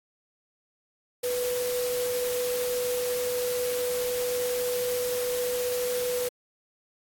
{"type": "tone in noise", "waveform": "sine", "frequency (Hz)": 493.9, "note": "B4", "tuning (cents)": 0, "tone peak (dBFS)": -26, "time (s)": [1.23, 6.29], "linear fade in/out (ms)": 10, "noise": "white", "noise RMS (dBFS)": -35, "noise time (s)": [1.23, 6.29], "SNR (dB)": 6, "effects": ["AAC 64 kbps"]}